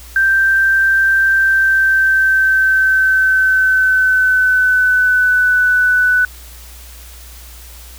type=tone with pitch glide; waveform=sine; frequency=1568 to 1492.9 Hz; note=G6 to F#6; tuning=0 to +15 cents; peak=-9 dBFS; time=0.16-6.25 s; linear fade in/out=2 ms; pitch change=-85 cents; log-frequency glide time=1.32-5.57 s; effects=added 60 Hz sine -35 dBFS peak until 7.98 s + white hiss -39 dBFS RMS until 7.98 s